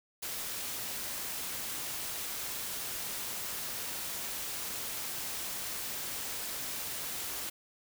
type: noise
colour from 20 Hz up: white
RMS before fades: -38 dBFS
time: 0.22-7.5 s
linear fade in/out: 10 ms
effects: none